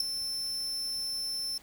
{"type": "tone with ADSR envelope", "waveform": "40% pulse", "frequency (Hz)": 5330, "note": "E8", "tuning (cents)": 18, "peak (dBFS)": -20, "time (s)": [0, 1.58], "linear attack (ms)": 5, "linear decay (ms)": 5, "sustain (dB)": -11, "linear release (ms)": 5, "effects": ["pink hiss -56 dBFS RMS until 1.62 s"]}